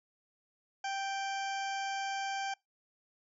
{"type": "harmonic tone", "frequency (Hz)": 784, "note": "G5", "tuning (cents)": 0, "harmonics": [1, 2, 3, 4, 6, 7, 8, 9], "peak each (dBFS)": [-35, -41, -45, -46, -50, -52, -51, -56], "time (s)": [0.84, 2.54], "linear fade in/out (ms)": 5, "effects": ["noise-tail reverb RT60 0.2 s tail -25 dB re dry"]}